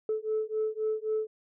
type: beating tone pair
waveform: sine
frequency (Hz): 432.7 / 436.5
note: A4 / A4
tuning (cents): -29 / -14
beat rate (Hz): 3.8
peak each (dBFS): -30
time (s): 0.09-1.27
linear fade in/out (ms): 2
effects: tanh soft clip ceiling -22 dBFS